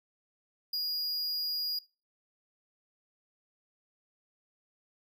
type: tone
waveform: square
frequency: 4869 Hz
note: D#8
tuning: 38 cents flat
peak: -31 dBFS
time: 0.73-1.79 s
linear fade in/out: 5 ms
effects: noise-tail reverb RT60 0.3 s tail -19 dB re dry